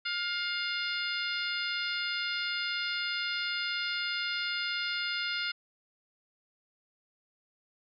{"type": "harmonic tone", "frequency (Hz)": 707, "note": "F5", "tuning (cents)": 21, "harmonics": [2, 3, 4, 5, 6, 7], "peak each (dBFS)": [-35, -37, -38, -39, -40, -40], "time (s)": [0.05, 5.52], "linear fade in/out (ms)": 10, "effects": []}